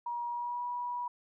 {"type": "tone with pitch glide", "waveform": "sine", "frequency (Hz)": [954, 972.4], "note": ["A#5", "B5"], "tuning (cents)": [40, -27], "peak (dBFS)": -33, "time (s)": [0.06, 1.08], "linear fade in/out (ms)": 5, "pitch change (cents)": 33, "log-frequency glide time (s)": [0.29, 0.64], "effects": []}